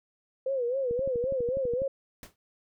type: tone with vibrato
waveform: sine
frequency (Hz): 509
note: C5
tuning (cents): -48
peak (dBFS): -26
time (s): 0.46-1.88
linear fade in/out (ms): 5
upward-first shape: sine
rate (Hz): 3.8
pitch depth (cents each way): 130
type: click train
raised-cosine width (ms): 3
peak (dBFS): -26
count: 12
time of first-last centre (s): 0.91-1.819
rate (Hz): 12.1
type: noise with exponential decay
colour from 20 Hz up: pink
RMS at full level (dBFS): -41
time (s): 2.23-2.36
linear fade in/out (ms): 1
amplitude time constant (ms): 27
effects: none